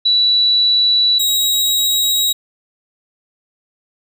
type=tone pair in turn; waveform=sine / sawtooth; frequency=3942 / 3823 Hz; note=B7 / A#7; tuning=-4 / +43 cents; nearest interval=minor second; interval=53 cents; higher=first; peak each=-10 dBFS; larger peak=neither; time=0.05-1.19 / 1.19-2.33 s; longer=neither; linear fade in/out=10 ms; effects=none